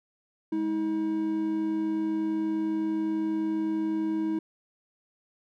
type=tone pair together; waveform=triangle; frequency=207.7 / 319.4 Hz; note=G#3 / D#4; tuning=0 / +45 cents; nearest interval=perfect fifth; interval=745 cents; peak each=-33 / -24 dBFS; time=0.52-4.39 s; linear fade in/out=5 ms; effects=none